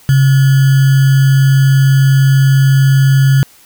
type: tone with sample-and-hold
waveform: sine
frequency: 135.7 Hz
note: C#3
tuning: 36 cents flat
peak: -5 dBFS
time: 0.09-3.43 s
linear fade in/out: 0 ms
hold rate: 1575 Hz
effects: white hiss -44 dBFS RMS until 3.65 s